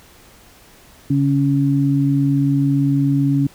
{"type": "tone pair together", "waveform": "sine", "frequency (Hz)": [140.7, 278.5], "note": ["C#3", "C#4"], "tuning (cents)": [26, 8], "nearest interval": "octave", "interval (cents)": 1182, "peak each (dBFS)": -16, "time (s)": [1.1, 3.47], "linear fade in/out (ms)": 5, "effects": ["pink hiss -47 dBFS RMS until 3.54 s"]}